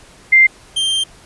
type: tone pair in turn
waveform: sine / 45% pulse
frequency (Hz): 2093 / 3160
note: C7 / G7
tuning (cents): 0 / +13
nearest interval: perfect fifth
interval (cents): 713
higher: second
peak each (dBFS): -5 / -14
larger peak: first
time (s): 0.32-0.47 / 0.76-1.04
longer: second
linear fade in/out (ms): 10
effects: pink hiss -44 dBFS RMS until 1.25 s + resampled to 24000 Hz